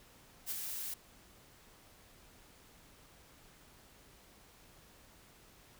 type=noise with ADSR envelope; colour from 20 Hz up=blue; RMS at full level=-36 dBFS; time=0.46-0.94 s; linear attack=46 ms; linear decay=26 ms; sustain=-5 dB; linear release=5 ms; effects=pink hiss -61 dBFS RMS until 5.79 s